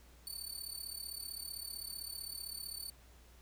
20% pulse tone with amplitude modulation, 4506 Hz, C#8, 28 cents sharp, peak -33 dBFS, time 0.27-2.9 s, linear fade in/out 0 ms, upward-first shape sine, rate 35.6 Hz, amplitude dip 80%, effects added 60 Hz sine -59 dBFS peak until 3.41 s + pink hiss -64 dBFS RMS until 3.41 s

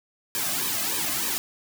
white noise with flanger, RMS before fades -27 dBFS, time 0.35-1.38 s, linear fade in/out 0 ms, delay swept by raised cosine 1.4 to 2.19 ms, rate 3.3 Hz, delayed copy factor -0.9, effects none

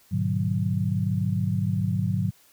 sine chord, G# half-diminished seventh, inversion none, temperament equal with one note detuned, 103.83 / 123.47 / 150.53 / 185 Hz, G#2 / B2 / D3 / F#3, 0 / 0 / +43 / 0 cents, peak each -26 / -30 / -29 / -27 dBFS, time 0.11-2.31 s, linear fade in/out 20 ms, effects white hiss -58 dBFS RMS until 2.52 s

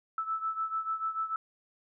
sine beating tone pair, 1312 / 1318.8 Hz, E6 / E6, -9 / 0 cents, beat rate 6.8 Hz, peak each -32 / -36 dBFS, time 0.18-1.36 s, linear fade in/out 2 ms, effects none

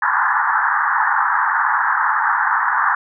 pink band-pass noise, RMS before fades -17 dBFS, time 0.02-2.95 s, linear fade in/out 5 ms, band 830 to 1800 Hz, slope 96 dB/octave, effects none

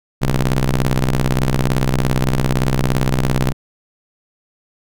sawtooth ring-modulated tone, 63.3 Hz, B1, 43 cents sharp, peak -7 dBFS, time 0.21-3.53 s, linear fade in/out 20 ms, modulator 72.1 Hz, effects none

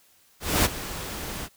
pink noise with ADSR envelope, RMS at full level -19 dBFS, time 0.4-1.49 s, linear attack 250 ms, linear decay 23 ms, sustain -15 dB, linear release 51 ms, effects white hiss -60 dBFS RMS until 1.56 s

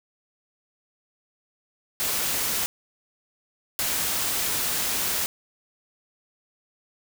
white noise bursts at uneven times, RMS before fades -26 dBFS, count 2, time 2-2.66 / 3.79-5.26 s, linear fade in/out 0 ms, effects none

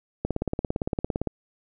click train, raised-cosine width 2 ms, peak -12 dBFS, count 19, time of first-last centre 0.25-1.273 s, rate 17.6 Hz, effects none

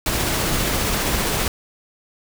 pink noise with tremolo, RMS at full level -20 dBFS, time 0.06-1.48 s, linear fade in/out 2 ms, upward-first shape triangle, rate 15 Hz, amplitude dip 25%, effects none

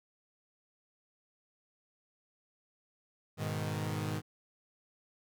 sawtooth chord, G# minor, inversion none, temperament equal, 103.83 / 123.47 / 155.56 Hz, G#2 / B2 / D#3, 0 / 0 / 0 cents, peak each -33 / -37 / -33 dBFS, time 3.37-4.22 s, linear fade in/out 50 ms, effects none

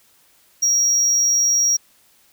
triangle tone, 5660 Hz, F8, 22 cents sharp, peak -13 dBFS, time 0.62-1.77 s, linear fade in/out 10 ms, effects white hiss -56 dBFS RMS until 2.32 s

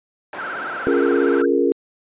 pink band-pass noise, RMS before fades -33 dBFS, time 0.33-1.42 s, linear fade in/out 2 ms, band 440 to 1800 Hz, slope 12 dB/octave
sine tone with vibrato, 1442 Hz, F#6, 45 cents flat, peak -26 dBFS, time 0.38-1.46 s, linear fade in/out 10 ms, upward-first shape sine, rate 17 Hz, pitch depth 170 cents each way
sine chord, Bb minor seventh, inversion first, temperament equal, 277.2 / 349.2 / 415.3 / 466.2 Hz, Db4 / F4 / Ab4 / Bb4, 0 / 0 / 0 / 0 cents, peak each -20 dBFS, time 0.87-1.72 s, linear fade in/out 0 ms
effects resampled to 8000 Hz

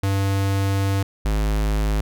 square tone pair in turn, 98 / 52.47 Hz, G2 / G#1, 0 / +18 cents, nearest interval major seventh, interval 1082 cents, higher first, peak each -19 dBFS, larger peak neither, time 0.03-1.03 / 1.25-2.01 s, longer first, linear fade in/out 5 ms, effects none

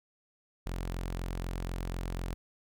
sawtooth tone, 44.04 Hz, F1, 15 cents sharp, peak -30 dBFS, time 0.66-2.34 s, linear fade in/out 0 ms, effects none

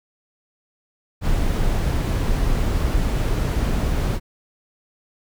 brown noise, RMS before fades -20 dBFS, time 1.21-4.2 s, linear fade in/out 50 ms, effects none

